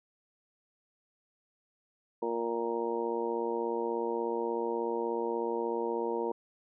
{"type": "harmonic tone", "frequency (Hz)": 116.54, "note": "A#2", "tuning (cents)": 0, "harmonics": [2, 3, 4, 5, 6, 7, 8], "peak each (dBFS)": [-41, -35, -33, -42, -46, -45, -37], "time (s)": [2.22, 6.32], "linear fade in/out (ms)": 5, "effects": []}